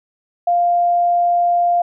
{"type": "tone", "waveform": "sine", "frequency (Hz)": 698.5, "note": "F5", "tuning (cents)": 0, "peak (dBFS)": -12, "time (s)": [0.47, 1.82], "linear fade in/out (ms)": 5, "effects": []}